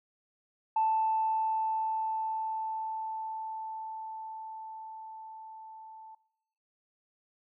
sine tone with level ramp, 881 Hz, A5, 2 cents sharp, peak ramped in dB -23 to -46 dBFS, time 0.76-6.15 s, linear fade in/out 5 ms, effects noise-tail reverb RT60 0.8 s tail -22 dB re dry + tanh soft clip ceiling -19 dBFS

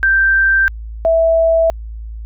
sine tone pair in turn, 1568 / 656.4 Hz, G6 / E5, 0 / -8 cents, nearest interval octave + minor third, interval 1508 cents, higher first, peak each -9 dBFS, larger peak neither, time 0.03-0.68 / 1.05-1.7 s, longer neither, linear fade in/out 0 ms, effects added 55 Hz sine -25 dBFS peak until 2.25 s

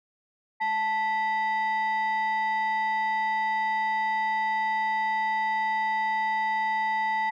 sine tone pair together, 879 / 1969.1 Hz, A5 / B6, -2 / -6 cents, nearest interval octave + major second, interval 1396 cents, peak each -23 / -27 dBFS, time 0.6-7.31 s, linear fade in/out 20 ms, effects tanh soft clip ceiling -21 dBFS

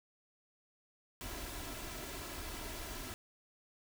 pink noise with comb filter, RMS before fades -44 dBFS, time 1.21-3.14 s, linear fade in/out 0 ms, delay 3 ms, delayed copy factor +0.5, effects none

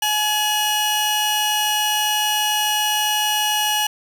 sawtooth tone pair together, 847 / 2911 Hz, G#5 / F#7, +34 / -29 cents, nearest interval octave + major sixth, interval 2137 cents, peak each -17 dBFS, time 0.02-3.87 s, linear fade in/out 5 ms, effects none

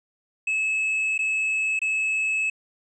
triangle tone with dropouts, 2592 Hz, E7, 30 cents flat, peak -20 dBFS, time 0.47-2.5 s, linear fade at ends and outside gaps 5 ms, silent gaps 1.179-1.189 / 1.792-1.816 s, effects resampled to 22050 Hz

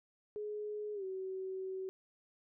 sine tone with pitch glide, 420 to 378.5 Hz, G#4 to F#4, +19 to +39 cents, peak -38 dBFS, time 0.36-1.89 s, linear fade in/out 0 ms, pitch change -180 cents, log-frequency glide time 0.94-1.04 s, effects none

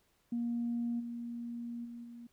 sine tone with level steps, 236.4 Hz, A#3, 24 cents sharp, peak -31 / -38 / -43 / -46 dBFS, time 0.32-2.27 s, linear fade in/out 5 ms, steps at 0.99 / 1.84 / 2.03 s, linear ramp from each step 20 ms, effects tanh soft clip ceiling -27 dBFS + pink hiss -73 dBFS RMS until 2.32 s

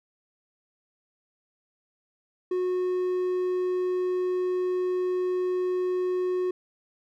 triangle tone, 364.9 Hz, F#4, 24 cents flat, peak -22 dBFS, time 2.51-6.51 s, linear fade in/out 5 ms, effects none

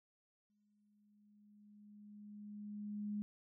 sine tone with exponential growth, 207.7 Hz, G#3, in tune, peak -37 dBFS, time 0.5-3.22 s, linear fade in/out 0 ms, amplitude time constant 590 ms, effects none

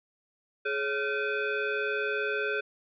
sine tone with frequency modulation, 554.4 Hz, C#5, in tune, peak -27 dBFS, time 0.65-2.61 s, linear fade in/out 10 ms, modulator 976 Hz, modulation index 1.9, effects none

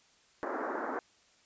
pink band-pass noise, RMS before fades -36 dBFS, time 0.43-0.99 s, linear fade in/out 0 ms, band 260 to 1700 Hz, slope 48 dB/octave, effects white hiss -65 dBFS RMS until 1.45 s + resampled to 16000 Hz

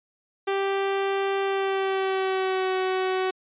sawtooth tone with pitch glide, 392 to 374.7 Hz, G4 to F#4, 0 to +22 cents, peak -19 dBFS, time 0.47-3.31 s, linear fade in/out 10 ms, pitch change -78 cents, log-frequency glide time 1.42-2.72 s, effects resampled to 8000 Hz

